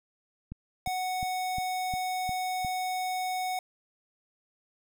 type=click train; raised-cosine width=5 ms; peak=-26 dBFS; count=7; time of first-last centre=0.52-2.648 s; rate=2.82 Hz
type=tone; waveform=square; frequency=740 Hz; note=F#5; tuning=in tune; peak=-30 dBFS; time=0.86-3.59 s; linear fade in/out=2 ms
effects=none